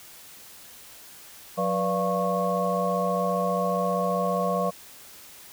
sine tone cluster, 181.7 / 491 / 586 / 691 / 1097 Hz, F#3 / B4 / D5 / F5 / C#6, -31 / -10 / -4 / -19 / -18 cents, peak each -29 dBFS, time 1.57-4.71 s, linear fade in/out 20 ms, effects white hiss -47 dBFS RMS until 5.52 s

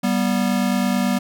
square tone pair together, 194.2 / 243.3 Hz, G3 / B3, -16 / -26 cents, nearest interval major third, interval 390 cents, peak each -21 dBFS, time 0.03-1.19 s, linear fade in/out 10 ms, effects none

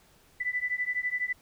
sine beating tone pair, 1982 / 1994 Hz, B6 / B6, +6 / +16 cents, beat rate 12 Hz, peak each -31 dBFS, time 0.4-1.33 s, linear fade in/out 10 ms, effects pink hiss -61 dBFS RMS until 1.41 s

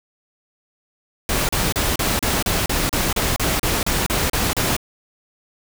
pink noise bursts, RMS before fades -20 dBFS, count 15, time 1.29-4.766 s, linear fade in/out 2 ms, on 200 ms, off 34 ms, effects none

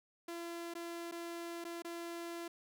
sawtooth tone with dropouts, 340 Hz, F4, 46 cents flat, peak -38 dBFS, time 0.28-2.48 s, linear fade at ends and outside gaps 5 ms, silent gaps 0.739-0.751 / 1.114-1.121 / 1.642-1.649 / 1.822-1.846 s, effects none

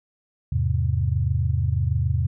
sine chord, E augmented, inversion none, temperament equal with one note detuned, 82.41 / 103.83 / 130.28 Hz, E2 / G#2 / B#2, 0 / 0 / -7 cents, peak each -23 / -24 / -24 dBFS, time 0.52-2.27 s, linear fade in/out 5 ms, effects none

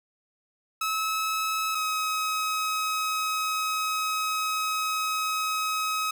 sawtooth tone pair in turn, 1292 / 1272.7 Hz, E6 / D#6, -35 / +39 cents, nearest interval unison, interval 26 cents, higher first, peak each -22 dBFS, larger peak neither, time 0.81-1.75 / 1.75-6.11 s, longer second, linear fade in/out 5 ms, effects none

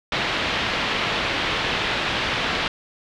white low-pass noise, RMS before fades -24 dBFS, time 0.12-2.68 s, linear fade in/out 2 ms, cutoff 3500 Hz, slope 24 dB/octave, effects none

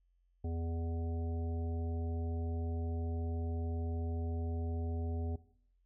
harmonic tone with a mistuned harmonic, 82.7 Hz, E2, 6 cents sharp, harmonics 1 / 3 / 5 / 7 / 9, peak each -35 / -44 / -47 / -54 / -52 dBFS, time 0.44-5.36 s, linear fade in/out 5 ms, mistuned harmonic 7, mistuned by +40 cents, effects noise-tail reverb RT60 0.6 s tail -17 dB re dry + added 44 Hz sine -69 dBFS peak until 5.85 s

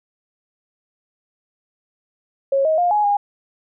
sine tone with pitch steps, 547 / 631 / 706 / 837 / 815 Hz, C#5 / D#5 / F5 / G#5 / G#5, -23 / +24 / +19 / +13 / -33 cents, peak -14 dBFS, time 2.52-3.17 s, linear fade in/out 5 ms, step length 130 ms, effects none

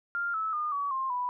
sine tone with pitch steps, 1396.9 / 1303.4 / 1216.1 / 1134.6 / 1058.7 / 987.8 Hz, F6 / E6 / D#6 / C#6 / C6 / B5, 0 / -20 / -40 / +40 / +20 / 0 cents, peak -28 dBFS, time 0.15-1.29 s, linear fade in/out 0 ms, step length 190 ms, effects none

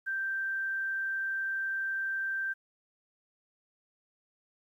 sine tone, 1568 Hz, G6, in tune, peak -30 dBFS, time 0.06-2.54 s, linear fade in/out 20 ms, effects 11-bit

